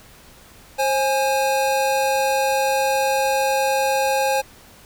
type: tone pair together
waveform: square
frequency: 532.2 / 830.6 Hz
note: C5 / G#5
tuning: +29 / 0 cents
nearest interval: minor sixth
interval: 771 cents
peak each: -21 dBFS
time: 0.78-4.42 s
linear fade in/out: 20 ms
effects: pink hiss -47 dBFS RMS until 4.85 s